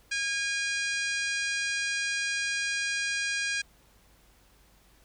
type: harmonic tone with a mistuned harmonic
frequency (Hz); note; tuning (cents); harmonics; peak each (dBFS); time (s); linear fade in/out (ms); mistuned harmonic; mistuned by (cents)
815; G#5; -33; 2 / 3 / 4 / 5 / 6 / 7 / 8 / 9 / 10; -31 / -33 / -40 / -40 / -38 / -40 / -43 / -47 / -42; 0.11-3.62; 10; 6; -22
effects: added 50 Hz sine -62 dBFS peak until 5.04 s + pink hiss -62 dBFS RMS until 5.04 s